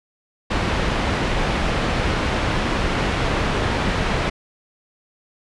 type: low-pass noise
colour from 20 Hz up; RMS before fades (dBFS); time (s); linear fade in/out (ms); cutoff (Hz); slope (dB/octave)
pink; -21; 0.5-4.3; 10; 3000; 12
effects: resampled to 24000 Hz